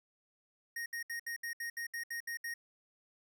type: tone bursts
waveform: square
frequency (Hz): 1864.7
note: A#6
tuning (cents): 0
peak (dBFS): -38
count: 11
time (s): 0.76-2.54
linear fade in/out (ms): 5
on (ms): 100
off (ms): 68
effects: none